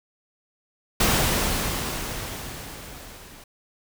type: noise with level ramp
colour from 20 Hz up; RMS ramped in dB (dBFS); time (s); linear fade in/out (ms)
pink; -19 to -46; 1-3.44; 5
effects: none